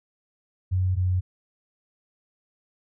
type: tone pair in turn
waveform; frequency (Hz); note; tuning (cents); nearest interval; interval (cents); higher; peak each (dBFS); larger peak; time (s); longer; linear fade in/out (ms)
sine; 92.5 / 91.54; F#2 / F#2; 0 / -18; unison; 18; first; -20; neither; 0.71-0.96 / 0.96-1.21; neither; 20
effects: none